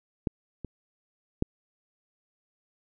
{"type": "clicks", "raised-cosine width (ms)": 3, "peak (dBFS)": [-13, -23, -11], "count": 3, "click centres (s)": [0.272, 0.647, 1.424], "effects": []}